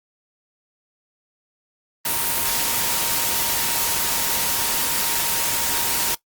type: tone in noise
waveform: sine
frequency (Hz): 932.3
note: A#5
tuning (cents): 0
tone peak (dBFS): -33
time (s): 2.05-6.15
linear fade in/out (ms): 5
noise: white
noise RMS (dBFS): -22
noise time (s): 2.05-6.15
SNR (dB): -14
effects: noise-tail reverb RT60 0.1 s tail -20 dB re dry + Opus 32 kbps